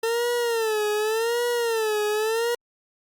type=tone with vibrato; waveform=40% pulse; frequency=449.5 Hz; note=A4; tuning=37 cents sharp; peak=-21 dBFS; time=0.03-2.55 s; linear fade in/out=5 ms; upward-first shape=sine; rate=0.87 Hz; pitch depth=120 cents each way; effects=Opus 48 kbps